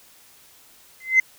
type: tone with exponential growth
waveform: sine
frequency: 2060 Hz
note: C7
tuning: 28 cents flat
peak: -7 dBFS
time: 1-1.2 s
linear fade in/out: 5 ms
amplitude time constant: 42 ms
effects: tanh soft clip ceiling -8 dBFS + white hiss -52 dBFS RMS until 1.38 s